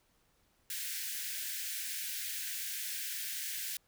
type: high-pass noise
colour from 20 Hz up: white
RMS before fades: -39 dBFS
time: 0.7-3.77 s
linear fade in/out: 2 ms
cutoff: 1500 Hz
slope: 96 dB/octave
effects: pink hiss -72 dBFS RMS until 3.87 s